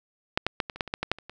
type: clicks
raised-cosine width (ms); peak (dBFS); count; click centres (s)
0.3; -6 / -8 / -8 / -18 / -25 / -9 / -22 / -11 / -12 / -7 / -27 / -25; 12; 0.375 / 0.466 / 0.602 / 0.698 / 0.76 / 0.808 / 0.877 / 0.939 / 1.03 / 1.116 / 1.186 / 1.296
effects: none